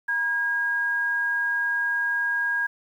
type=tone pair together; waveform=sine; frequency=953.7 / 1630 Hz; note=A#5 / G#6; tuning=+39 / -33 cents; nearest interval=major sixth; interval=928 cents; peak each=-34 / -22 dBFS; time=0.08-2.67 s; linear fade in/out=10 ms; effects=9-bit